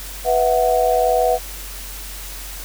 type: chord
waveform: sine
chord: B suspended fourth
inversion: none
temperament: equal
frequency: 493.9 / 659.3 / 740 Hz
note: B4 / E5 / F#5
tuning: 0 / 0 / 0 cents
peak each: -18 dBFS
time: 0.24-1.39 s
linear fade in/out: 50 ms
effects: added 46 Hz sine -33 dBFS peak until 2.64 s + white hiss -34 dBFS RMS until 2.64 s